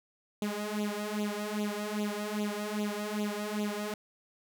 sawtooth tone with flanger, 208.9 Hz, G#3, 10 cents sharp, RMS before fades -34 dBFS, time 0.42-3.94 s, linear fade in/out 2 ms, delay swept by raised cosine 0.28 to 3.28 ms, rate 2.5 Hz, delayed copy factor +0.85, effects none

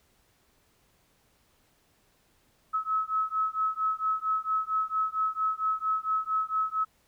sine beating tone pair, 1288 / 1292.4 Hz, E6 / E6, -41 / -35 cents, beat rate 4.4 Hz, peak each -29 dBFS, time 2.73-6.85 s, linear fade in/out 20 ms, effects pink hiss -67 dBFS RMS until 7.07 s

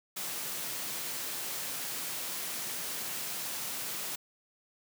white high-pass noise, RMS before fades -37 dBFS, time 0.16-4.16 s, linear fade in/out 10 ms, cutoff 110 Hz, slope 48 dB/octave, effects none

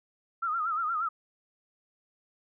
sine tone with vibrato, 1300 Hz, E6, 24 cents flat, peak -27 dBFS, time 0.42-1.09 s, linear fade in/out 10 ms, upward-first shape sine, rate 8.5 Hz, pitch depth 110 cents each way, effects none

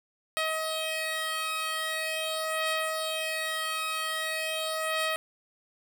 10% pulse beating tone pair, 634 / 634.43 Hz, D#5 / D#5, +32 / +34 cents, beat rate 0.43 Hz, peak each -26 / -22 dBFS, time 0.37-5.16 s, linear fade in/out 0 ms, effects none

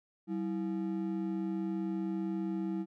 triangle ring-modulated tone, 259.2 Hz, C4, 16 cents flat, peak -27 dBFS, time 0.27-2.86 s, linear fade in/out 50 ms, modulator 67.6 Hz, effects none

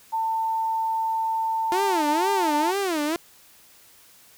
sine tone, 895 Hz, A5, 29 cents sharp, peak -22 dBFS, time 0.12-2.72 s, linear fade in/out 20 ms
sawtooth tone with vibrato, 343 Hz, F4, 31 cents flat, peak -19 dBFS, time 1.72-3.16 s, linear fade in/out 0 ms, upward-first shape sine, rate 2.1 Hz, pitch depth 270 cents each way
effects white hiss -53 dBFS RMS until 4.37 s

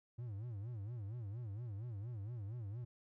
triangle tone with vibrato, 110 Hz, A2, in tune, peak -40 dBFS, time 0.18-2.85 s, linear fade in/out 10 ms, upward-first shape sine, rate 4.3 Hz, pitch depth 210 cents each way, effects none

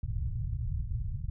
white low-pass noise, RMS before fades -33 dBFS, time 0.03-1.3 s, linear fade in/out 5 ms, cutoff 130 Hz, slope 48 dB/octave, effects none

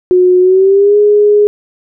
sine tone with pitch glide, 363.7 to 415.4 Hz, F#4 to G#4, -30 to 0 cents, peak -4 dBFS, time 0.11-1.47 s, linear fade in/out 0 ms, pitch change +230 cents, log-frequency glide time 0.4-0.97 s, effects none

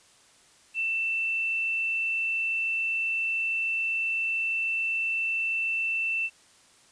sine tone with quantisation, 2673 Hz, E7, 23 cents sharp, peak -25 dBFS, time 0.74-6.3 s, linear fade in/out 50 ms, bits 9, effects white hiss -58 dBFS RMS until 6.91 s + resampled to 22050 Hz

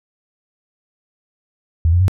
sine tone with pitch steps, 81.9 / 87.78 / 94.08 Hz, E2 / F2 / F#2, -11 / +9 / +29 cents, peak -10 dBFS, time 1.85-2.081 s, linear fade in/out 0 ms, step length 77 ms, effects none

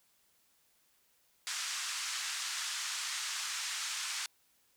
white band-pass noise, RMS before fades -38 dBFS, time 1.47-4.26 s, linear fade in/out 0 ms, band 1100 to 7700 Hz, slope 24 dB/octave, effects white hiss -71 dBFS RMS until 4.76 s

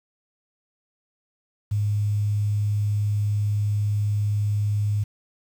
sine tone with quantisation, 103.83 Hz, G#2, in tune, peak -20 dBFS, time 1.71-5.04 s, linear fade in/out 10 ms, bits 8, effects none

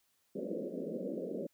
white band-pass noise, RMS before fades -39 dBFS, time 0.35-1.47 s, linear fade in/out 10 ms, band 170 to 590 Hz, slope 96 dB/octave, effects white hiss -75 dBFS RMS until 1.53 s

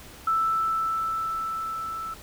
sine tone with level ramp, 1321 Hz, E6, 3 cents sharp, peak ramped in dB -20 to -31 dBFS, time 0.27-2.14 s, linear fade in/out 5 ms, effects pink hiss -46 dBFS RMS until 2.22 s

